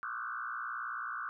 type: tone with frequency modulation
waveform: sine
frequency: 1327 Hz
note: E6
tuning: 11 cents sharp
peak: -36 dBFS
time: 0.03-1.29 s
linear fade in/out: 0 ms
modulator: 59.4 Hz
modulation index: 3.6
effects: none